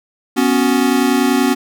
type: chord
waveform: square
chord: B suspended second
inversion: none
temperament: equal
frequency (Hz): 246.9 / 277.2 / 370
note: B3 / C#4 / F#4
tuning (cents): 0 / 0 / 0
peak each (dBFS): -16 / -16 / -20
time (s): 0.36-1.55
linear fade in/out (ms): 20
effects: none